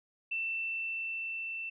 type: tone with level ramp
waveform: sine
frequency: 2676 Hz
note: E7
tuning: 25 cents sharp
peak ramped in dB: -31 to -36 dBFS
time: 0.31-1.7 s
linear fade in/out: 10 ms
effects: none